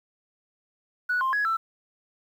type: tone with pitch steps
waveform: sine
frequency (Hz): 1472 / 1054 / 1673 / 1332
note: F#6 / C6 / G#6 / E6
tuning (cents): -9 / +12 / +12 / +18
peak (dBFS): -21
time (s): 1.09-1.57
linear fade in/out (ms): 10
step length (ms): 120
effects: tanh soft clip ceiling -19 dBFS + 9-bit